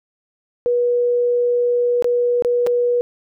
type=tone with dropouts; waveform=sine; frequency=484.7 Hz; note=B4; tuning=32 cents flat; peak=-14 dBFS; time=0.66-3.01 s; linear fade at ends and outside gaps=0 ms; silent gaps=2.024-2.044 / 2.423-2.448 / 2.665-2.67 s; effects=none